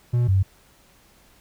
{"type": "tone pair in turn", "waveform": ["triangle", "sine"], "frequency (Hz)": [120.9, 95.75], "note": ["B2", "G2"], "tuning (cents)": [-36, -40], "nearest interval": "major third", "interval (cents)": 404, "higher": "first", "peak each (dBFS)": -15, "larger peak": "neither", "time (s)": [[0.13, 0.28], [0.28, 0.43]], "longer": "neither", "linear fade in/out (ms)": 10, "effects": ["pink hiss -56 dBFS RMS until 1.4 s"]}